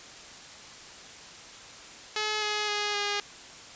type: tone with pitch steps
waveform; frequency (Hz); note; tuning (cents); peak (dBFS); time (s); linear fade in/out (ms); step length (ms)
5% pulse; 426.8 / 420.9 / 415.1 / 409.4; G#4 / G#4 / G#4 / G#4; +47 / +23 / -1 / -25; -16; 2.16-3.2; 2; 260
effects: white hiss -46 dBFS RMS until 3.75 s + resampled to 16000 Hz